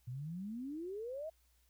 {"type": "exponential sweep", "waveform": "sine", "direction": "up", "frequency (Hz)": [118, 660], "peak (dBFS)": -40, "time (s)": [0.07, 1.3], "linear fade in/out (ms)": 10, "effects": ["added 60 Hz sine -70 dBFS peak until 1.69 s", "white hiss -75 dBFS RMS until 1.69 s"]}